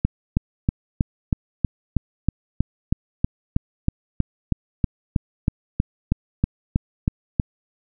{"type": "click train", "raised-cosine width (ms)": 5, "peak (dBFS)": -5, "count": 24, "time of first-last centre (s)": [0.05, 7.398], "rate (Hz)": 3.13, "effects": []}